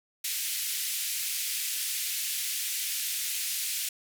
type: band-pass noise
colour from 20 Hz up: white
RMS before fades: -32 dBFS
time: 0.24-3.89 s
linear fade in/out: 5 ms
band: 2100 to 15000 Hz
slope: 24 dB/octave
effects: none